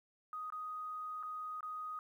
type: tone with dropouts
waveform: sine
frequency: 1248 Hz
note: D#6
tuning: 5 cents sharp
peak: -40 dBFS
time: 0.33-1.99 s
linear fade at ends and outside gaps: 1 ms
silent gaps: 0.502-0.523 / 1.228-1.233 / 1.607-1.629 s
effects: 12-bit